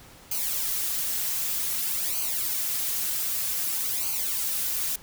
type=noise with flanger; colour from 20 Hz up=blue; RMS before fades=-28 dBFS; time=0.31-4.96 s; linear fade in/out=5 ms; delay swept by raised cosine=0.55 to 5.15 ms; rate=0.53 Hz; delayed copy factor=-0.95; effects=pink hiss -50 dBFS RMS until 5.02 s